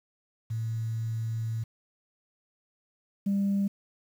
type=tone pair in turn; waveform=sine; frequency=112.9 / 198.79 Hz; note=A2 / G3; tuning=+45 / +24 cents; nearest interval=minor seventh; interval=979 cents; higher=second; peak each=-28 / -22 dBFS; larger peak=second; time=0.5-1.64 / 3.26-3.68 s; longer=first; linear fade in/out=10 ms; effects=tanh soft clip ceiling -21 dBFS + 9-bit